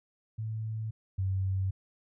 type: tone pair in turn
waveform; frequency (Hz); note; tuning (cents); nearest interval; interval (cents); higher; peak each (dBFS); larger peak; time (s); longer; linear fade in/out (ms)
sine; 110 / 95.42; A2 / G2; 0 / -46; major second; 246; first; -32 / -27; second; 0.38-0.91 / 1.18-1.71; neither; 10
effects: none